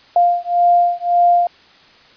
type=beating tone pair; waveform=sine; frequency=699 / 700.8 Hz; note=F5 / F5; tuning=+1 / +6 cents; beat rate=1.8 Hz; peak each=-14 dBFS; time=0.16-1.47 s; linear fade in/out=2 ms; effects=white hiss -47 dBFS RMS until 2.16 s + resampled to 11025 Hz